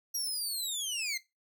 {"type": "linear sweep", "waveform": "20% pulse", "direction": "down", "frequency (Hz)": [5730, 2033], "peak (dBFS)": -27, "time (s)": [0.14, 1.18], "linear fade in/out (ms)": 10, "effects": ["noise-tail reverb RT60 0.2 s tail -17 dB re dry"]}